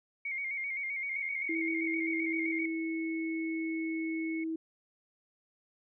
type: tone with vibrato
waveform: sine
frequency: 2180 Hz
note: C#7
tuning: 29 cents flat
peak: -33 dBFS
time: 0.25-2.66 s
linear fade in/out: 5 ms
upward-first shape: square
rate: 7.7 Hz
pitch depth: 50 cents each way
type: tone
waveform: sine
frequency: 2200 Hz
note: C#7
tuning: 14 cents flat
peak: -40 dBFS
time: 1.11-4.44 s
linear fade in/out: 5 ms
type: tone with pitch glide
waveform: sine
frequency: 326.4 to 322.8 Hz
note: E4 to E4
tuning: -17 to -36 cents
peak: -32 dBFS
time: 1.49-4.56 s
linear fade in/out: 5 ms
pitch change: -19 cents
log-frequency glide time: 1.92-4.01 s
effects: none